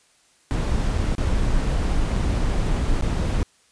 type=noise with dropouts; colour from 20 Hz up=brown; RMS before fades=-21 dBFS; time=0.51-3.43 s; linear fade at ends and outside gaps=0 ms; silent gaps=0.976-0.98 / 1.151-1.182 / 2.159-2.163 / 3.01-3.023 s; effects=white hiss -59 dBFS RMS until 3.71 s + resampled to 22050 Hz